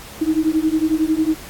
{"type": "beating tone pair", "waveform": "sine", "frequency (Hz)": [310, 321], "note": ["D#4", "E4"], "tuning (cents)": [-6, -46], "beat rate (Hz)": 11, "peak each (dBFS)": -18, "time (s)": [0.21, 1.35], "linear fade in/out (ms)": 10, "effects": ["pink hiss -37 dBFS RMS until 1.49 s", "AAC 64 kbps"]}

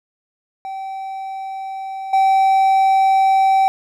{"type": "tone with level steps", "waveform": "triangle", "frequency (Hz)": 772, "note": "G5", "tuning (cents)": -27, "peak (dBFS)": [-23, -9], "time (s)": [0.65, 3.68], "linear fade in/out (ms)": 0, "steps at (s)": 2.13, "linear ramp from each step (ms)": 5, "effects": []}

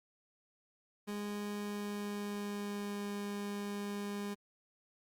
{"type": "tone with pitch glide", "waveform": "30% pulse", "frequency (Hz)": [206.1, 203.5], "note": ["G#3", "G#3"], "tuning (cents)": [-13, -35], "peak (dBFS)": -35, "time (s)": [1.07, 4.35], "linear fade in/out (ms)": 20, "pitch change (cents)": -22, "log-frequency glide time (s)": [1.56, 3.1], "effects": ["Opus 48 kbps"]}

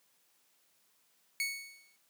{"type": "tone with exponential decay", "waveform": "sawtooth", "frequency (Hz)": 2217, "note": "C#7", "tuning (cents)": 0, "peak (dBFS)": -26, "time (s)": [1.4, 1.96], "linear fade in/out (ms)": 1, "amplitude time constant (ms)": 120, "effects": ["white hiss -71 dBFS RMS until 2.09 s", "high-pass 150 Hz 12 dB/octave"]}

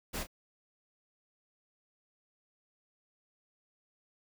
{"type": "noise with echo", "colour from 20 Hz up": "pink", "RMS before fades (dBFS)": -37, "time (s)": [0.13, 0.24], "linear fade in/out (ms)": 20, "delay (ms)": 31, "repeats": 1, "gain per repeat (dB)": -10, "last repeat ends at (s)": 0.271, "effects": []}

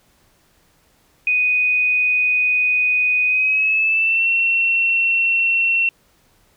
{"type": "tone with pitch glide", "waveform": "sine", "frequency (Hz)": [2489, 2714], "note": ["D#7", "E7"], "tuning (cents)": [0, 50], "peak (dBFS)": -14, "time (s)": [1.27, 5.89], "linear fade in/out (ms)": 2, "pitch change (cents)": 150, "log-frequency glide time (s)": [3.26, 4.29], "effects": ["pink hiss -58 dBFS RMS until 6.56 s"]}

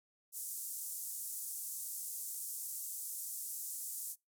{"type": "band-pass noise", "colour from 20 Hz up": "white", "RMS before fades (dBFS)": -43, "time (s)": [0.32, 4.16], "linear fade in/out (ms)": 50, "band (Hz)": [7100, 14000], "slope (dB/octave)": 24, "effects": ["noise-tail reverb RT60 0.2 s tail -24 dB re dry"]}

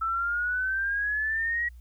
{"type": "exponential sweep", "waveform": "sine", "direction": "up", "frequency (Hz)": [1318.5, 1921], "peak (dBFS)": -25, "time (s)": [0.01, 1.69], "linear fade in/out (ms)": 10, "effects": ["added 60 Hz sine -44 dBFS peak until 1.8 s", "white hiss -69 dBFS RMS until 1.8 s"]}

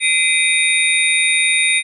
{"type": "tone cluster", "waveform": "sine", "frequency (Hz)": [2059, 2330, 2494, 3721, 9050], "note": ["C7", "D7", "D#7", "A#7", "C#9"], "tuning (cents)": [-28, -14, 3, -4, 35], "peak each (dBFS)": -19, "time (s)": [0, 1.83], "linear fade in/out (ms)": 50, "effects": []}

